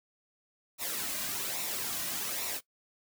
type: noise with flanger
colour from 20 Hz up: white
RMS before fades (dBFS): -35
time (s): 0.78-2.61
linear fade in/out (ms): 50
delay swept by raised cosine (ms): 0.62 to 2.32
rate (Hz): 1.2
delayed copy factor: -0.55
effects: noise-tail reverb RT60 0.1 s tail -19 dB re dry